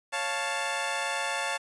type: chord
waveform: 15% pulse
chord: Db augmented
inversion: none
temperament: equal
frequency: 554.4 / 698.5 / 880 Hz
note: Db5 / F5 / A5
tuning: 0 / 0 / 0 cents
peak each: -28 / -28 / -25 dBFS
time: 0.12-1.58 s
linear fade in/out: 20 ms
effects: resampled to 24000 Hz + 9-bit